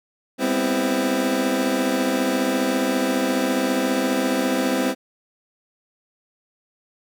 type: chord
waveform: 25% pulse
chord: C major seventh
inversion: second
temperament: equal with one note detuned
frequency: 200.8 / 246.9 / 261.6 / 329.6 Hz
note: G3 / B3 / C4 / E4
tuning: +42 / 0 / 0 / 0 cents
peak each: -24 / -24 / -18 / -23 dBFS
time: 0.38-4.95 s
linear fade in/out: 50 ms
effects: none